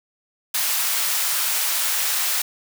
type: high-pass noise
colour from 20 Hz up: white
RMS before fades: -22 dBFS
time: 0.54-2.42 s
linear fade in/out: 5 ms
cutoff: 870 Hz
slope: 12 dB/octave
effects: none